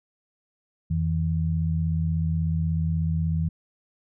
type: tone pair together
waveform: sine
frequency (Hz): 85.36 / 161.8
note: F2 / E3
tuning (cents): -39 / -32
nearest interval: major seventh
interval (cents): 1107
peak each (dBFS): -25 / -24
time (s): 0.9-3.49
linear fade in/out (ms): 10
effects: none